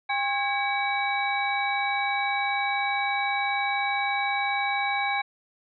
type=tone cluster; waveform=sine; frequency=804 / 1078 / 1646 / 2275 / 3902 Hz; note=G5 / C#6 / G#6 / C#7 / B7; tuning=+44 / -49 / -16 / +44 / -22 cents; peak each=-27 / -35 / -33 / -28 / -35 dBFS; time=0.09-5.22 s; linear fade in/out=10 ms; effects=none